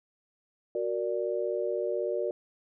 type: chord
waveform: sine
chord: Gb augmented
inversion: none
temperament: equal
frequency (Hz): 370 / 466.2 / 587.3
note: Gb4 / Bb4 / D5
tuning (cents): 0 / 0 / 0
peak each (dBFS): -32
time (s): 0.75-2.31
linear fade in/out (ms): 2
effects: none